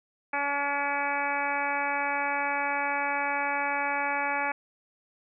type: harmonic tone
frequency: 284.3 Hz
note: C#4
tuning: 44 cents sharp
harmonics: 1 / 2 / 3 / 4 / 5 / 6 / 7 / 8 / 9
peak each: -41 / -37 / -30 / -37 / -35 / -34 / -40 / -33 / -40 dBFS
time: 0.33-4.52 s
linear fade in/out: 5 ms
effects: none